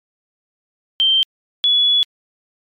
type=tone pair in turn; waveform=sine; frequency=3136 / 3403 Hz; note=G7 / G#7; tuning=0 / +41 cents; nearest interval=minor second; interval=141 cents; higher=second; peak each=-11 dBFS; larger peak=neither; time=1-1.23 / 1.64-2.03 s; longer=second; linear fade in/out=0 ms; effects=MP3 96 kbps